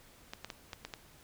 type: clicks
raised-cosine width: 0.2 ms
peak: -23 dBFS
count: 6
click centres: 0.335 / 0.446 / 0.502 / 0.732 / 0.85 / 0.938 s
effects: pink hiss -59 dBFS RMS until 1.23 s